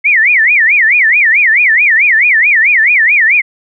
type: tone with vibrato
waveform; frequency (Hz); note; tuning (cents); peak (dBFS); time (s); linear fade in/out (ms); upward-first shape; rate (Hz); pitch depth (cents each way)
sine; 2080; C7; -11; -5; 0.04-3.42; 20; sine; 4.6; 300
effects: none